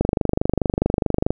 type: click train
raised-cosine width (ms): 2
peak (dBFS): -4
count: 33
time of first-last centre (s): 0.01-1.306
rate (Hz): 24.7
effects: none